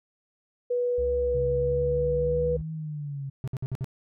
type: tone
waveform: sine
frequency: 489 Hz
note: B4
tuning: 17 cents flat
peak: -23 dBFS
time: 0.7-2.57 s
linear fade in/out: 10 ms
type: tone with vibrato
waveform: triangle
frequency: 67.3 Hz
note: C2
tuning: 49 cents sharp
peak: -30 dBFS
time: 0.98-2.62 s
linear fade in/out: 5 ms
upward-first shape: triangle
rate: 1.5 Hz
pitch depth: 78 cents each way
type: exponential two-way sweep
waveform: sine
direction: up then down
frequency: 130.81 to 159.6 to 135.6 Hz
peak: -31 dBFS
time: 1.34-3.3 s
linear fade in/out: 10 ms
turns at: 2.72 s
type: tone bursts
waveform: triangle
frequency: 130.81 Hz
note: C3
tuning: in tune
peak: -25 dBFS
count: 5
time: 3.44-3.844 s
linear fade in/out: 0 ms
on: 36 ms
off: 56 ms
effects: none